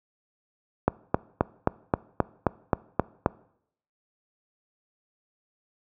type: click train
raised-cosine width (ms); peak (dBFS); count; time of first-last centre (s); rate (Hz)
1; -5; 10; 0.88-3.261; 3.78
effects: noise-tail reverb RT60 0.7 s tail -22 dB re dry + high-pass 60 Hz 12 dB/octave